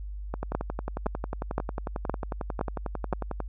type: two click trains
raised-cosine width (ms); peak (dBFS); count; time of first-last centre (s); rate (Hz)
1; -17 / -12; 35 / 6; 0.34-3.403 / 0.55-3.127; 11.1 / 1.94
effects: added 50 Hz sine -34 dBFS peak until 3.48 s